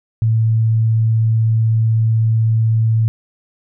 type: tone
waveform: sine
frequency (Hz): 112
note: A2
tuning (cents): +31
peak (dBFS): -11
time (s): 0.22-3.08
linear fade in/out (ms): 0
effects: none